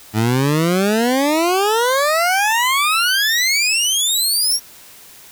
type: exponential sweep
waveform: 20% pulse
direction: up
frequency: 105.3 to 5710 Hz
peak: -9 dBFS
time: 0.13-4.6 s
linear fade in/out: 50 ms
effects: white hiss -42 dBFS RMS until 5.31 s